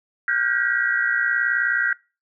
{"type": "tone cluster", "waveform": "sine", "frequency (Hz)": [1419, 1540, 1599, 1920], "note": ["F6", "G6", "G6", "B6"], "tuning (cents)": [27, -31, 34, -49], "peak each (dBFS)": -24, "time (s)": [0.28, 1.93], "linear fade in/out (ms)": 2, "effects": ["noise-tail reverb RT60 0.3 s tail -23 dB re dry"]}